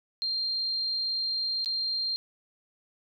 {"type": "tone with dropouts", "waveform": "sine", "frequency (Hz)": 4186, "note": "C8", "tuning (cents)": 0, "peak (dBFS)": -27, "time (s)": [0.22, 2.16], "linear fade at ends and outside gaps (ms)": 0, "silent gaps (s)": [1.646, 1.659], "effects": []}